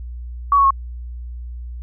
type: tone with pitch steps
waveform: sine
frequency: 1130 / 1109.3 / 1089 Hz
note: C#6 / C#6 / C#6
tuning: +33 / +1 / -31 cents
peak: -10 dBFS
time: 0.52-0.706 s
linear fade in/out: 2 ms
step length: 62 ms
effects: added 60 Hz sine -28 dBFS peak until 1.82 s